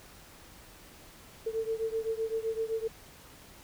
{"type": "beating tone pair", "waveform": "sine", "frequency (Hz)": [444.6, 452.4], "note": ["A4", "A4"], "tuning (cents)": [18, 48], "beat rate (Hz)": 7.8, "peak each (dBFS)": [-32, -34], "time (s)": [1.46, 2.88], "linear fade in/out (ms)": 10, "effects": ["pink hiss -53 dBFS RMS until 3.63 s"]}